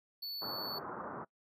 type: tone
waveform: square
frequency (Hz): 4451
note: C#8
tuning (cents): +6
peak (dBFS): -39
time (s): 0.22-0.79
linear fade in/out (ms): 10
type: low-pass noise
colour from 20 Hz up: white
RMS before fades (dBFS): -43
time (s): 0.41-1.25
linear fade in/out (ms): 20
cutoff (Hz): 1400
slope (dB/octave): 48
effects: noise-tail reverb RT60 0.1 s tail -23 dB re dry + high-pass 150 Hz 12 dB/octave